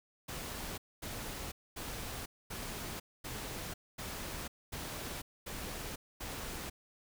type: noise bursts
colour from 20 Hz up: pink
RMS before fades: -42 dBFS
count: 9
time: 0.28-6.7 s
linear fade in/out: 10 ms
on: 500 ms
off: 240 ms
effects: none